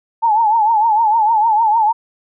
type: tone with vibrato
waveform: sine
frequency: 880 Hz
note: A5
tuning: in tune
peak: -10 dBFS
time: 0.22-1.93 s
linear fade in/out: 20 ms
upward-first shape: triangle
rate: 6.6 Hz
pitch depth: 120 cents each way
effects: none